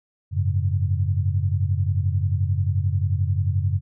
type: chord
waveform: sine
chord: F# suspended second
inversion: none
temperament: equal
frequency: 92.5 / 103.83 / 138.59 Hz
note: F#2 / G#2 / C#3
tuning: 0 / 0 / 0 cents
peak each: -21 / -24 / -27 dBFS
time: 0.31-3.81 s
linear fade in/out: 50 ms
effects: none